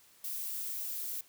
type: noise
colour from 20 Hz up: violet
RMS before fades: -38 dBFS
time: 0.24-1.21 s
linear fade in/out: 5 ms
effects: white hiss -62 dBFS RMS until 1.28 s